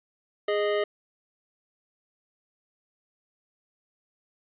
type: tone pair together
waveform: square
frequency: 413.8 / 620 Hz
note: G#4 / D#5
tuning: -6 / -6 cents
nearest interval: perfect fifth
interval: 700 cents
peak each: -26 / -28 dBFS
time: 0.48-0.84 s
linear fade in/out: 5 ms
effects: resampled to 8000 Hz + 9-bit